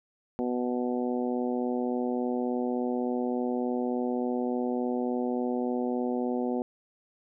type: harmonic tone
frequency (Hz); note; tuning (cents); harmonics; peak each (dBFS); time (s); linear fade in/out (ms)
123.47; B2; 0; 2 / 3 / 4 / 5 / 6 / 7; -29 / -33 / -34 / -40 / -38 / -44; 0.39-6.62; 0
effects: none